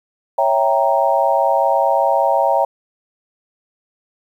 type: chord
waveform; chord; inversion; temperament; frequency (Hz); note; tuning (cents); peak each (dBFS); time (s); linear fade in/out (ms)
sine; C# diminished seventh; none; equal; 554.4 / 659.3 / 784 / 932.3; C#5 / E5 / G5 / Bb5; 0 / 0 / 0 / 0; -18; 0.38-2.65; 5
effects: 8-bit